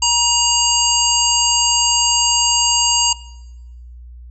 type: harmonic tone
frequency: 945 Hz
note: A#5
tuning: 23 cents sharp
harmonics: 1 / 3 / 5 / 7 / 8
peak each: -19 / -19 / -19 / -19 / -19 dBFS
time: 0.02-3.13 s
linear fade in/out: 5 ms
effects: noise-tail reverb RT60 1.0 s tail -21 dB re dry + added 60 Hz sine -34 dBFS peak until 4.3 s